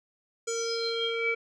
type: tone with low-pass filter sweep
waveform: square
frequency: 460 Hz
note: A#4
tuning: 23 cents flat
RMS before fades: -30 dBFS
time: 0.47-1.35 s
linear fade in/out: 10 ms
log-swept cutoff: 7200 to 2100 Hz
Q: 9.6
effects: none